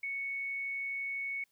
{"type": "tone", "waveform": "sine", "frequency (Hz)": 2217, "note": "C#7", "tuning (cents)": 0, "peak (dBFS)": -34, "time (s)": [0.03, 1.44], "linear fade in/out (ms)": 5, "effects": ["white hiss -75 dBFS RMS until 1.51 s"]}